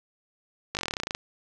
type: slowing click train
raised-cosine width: 0.2 ms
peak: -12 dBFS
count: 15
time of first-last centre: 0.75-1.149 s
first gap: 19 ms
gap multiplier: 1.06
effects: none